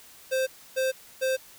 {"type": "tone bursts", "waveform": "square", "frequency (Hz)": 523.3, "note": "C5", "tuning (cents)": 0, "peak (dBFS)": -24, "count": 3, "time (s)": [0.31, 1.37], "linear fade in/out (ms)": 20, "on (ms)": 160, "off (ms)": 290, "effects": ["white hiss -51 dBFS RMS until 1.58 s"]}